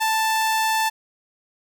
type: tone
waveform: sawtooth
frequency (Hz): 882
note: A5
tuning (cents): +4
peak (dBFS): -15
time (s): 0-0.9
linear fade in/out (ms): 20
effects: none